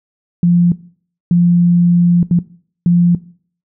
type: tone bursts at uneven times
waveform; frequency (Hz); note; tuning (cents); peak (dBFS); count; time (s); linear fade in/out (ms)
sine; 174; F3; -6; -7; 4; 0.43-0.72 / 1.31-2.23 / 2.31-2.39 / 2.86-3.15; 2
effects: noise-tail reverb RT60 0.5 s tail -19 dB re dry